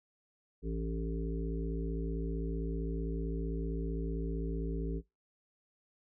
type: harmonic tone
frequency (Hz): 55.5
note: A1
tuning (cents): +16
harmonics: 1 / 3 / 5 / 7 / 8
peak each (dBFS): -35 / -40 / -42 / -43 / -44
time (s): 0.62-5.02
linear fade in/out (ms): 50
effects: noise-tail reverb RT60 0.2 s tail -19 dB re dry